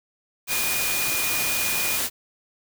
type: tone in noise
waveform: sine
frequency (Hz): 2446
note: D#7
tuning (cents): -30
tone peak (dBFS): -28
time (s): 0.47-2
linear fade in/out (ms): 50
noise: white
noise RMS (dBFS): -25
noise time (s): 0.47-2.1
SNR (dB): -6
effects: none